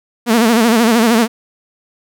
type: tone with vibrato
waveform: sawtooth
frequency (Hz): 229.1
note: A#3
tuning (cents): -30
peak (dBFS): -5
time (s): 0.26-1.28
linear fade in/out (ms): 50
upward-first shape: sine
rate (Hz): 13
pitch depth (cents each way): 100
effects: none